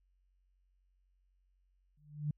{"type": "tone with exponential growth", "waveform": "sine", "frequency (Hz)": 148.8, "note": "D3", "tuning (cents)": 23, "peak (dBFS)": -29, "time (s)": [1.97, 2.31], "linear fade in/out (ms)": 5, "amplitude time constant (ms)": 73, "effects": ["added 46 Hz sine -70 dBFS peak until 2.37 s"]}